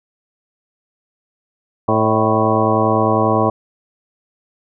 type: harmonic tone with a mistuned harmonic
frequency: 110 Hz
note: A2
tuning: in tune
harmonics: 1 / 2 / 3 / 4 / 5 / 6 / 7 / 9 / 10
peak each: -21 / -21 / -21 / -21 / -21 / -21 / -21 / -21 / -21 dBFS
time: 1.88-3.5 s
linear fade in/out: 5 ms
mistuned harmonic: 6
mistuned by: -47 cents
effects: none